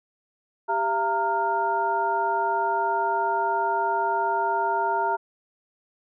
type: tone cluster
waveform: sine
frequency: 395.2 / 677 / 920 / 1406 Hz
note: G4 / E5 / A#5 / F6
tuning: +14 / +46 / -23 / +11 cents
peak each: -30 / -29 / -23 / -31 dBFS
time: 0.68-5.17 s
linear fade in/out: 20 ms
effects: none